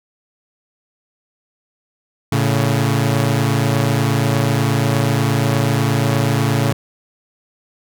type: tone pair together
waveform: sawtooth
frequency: 111.66 / 140 Hz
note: A2 / C#3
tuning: +26 / +18 cents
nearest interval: major third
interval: 392 cents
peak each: -13 dBFS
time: 2.32-6.73 s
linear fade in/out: 5 ms
effects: none